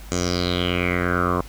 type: tone with low-pass filter sweep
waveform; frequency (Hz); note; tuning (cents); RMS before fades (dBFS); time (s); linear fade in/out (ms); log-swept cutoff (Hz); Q
10% pulse; 88.8; F2; +29; -22; 0.12-1.41; 0; 6900 to 1000; 5.8
effects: added 50 Hz sine -37 dBFS peak until 1.48 s + pink hiss -45 dBFS RMS until 1.48 s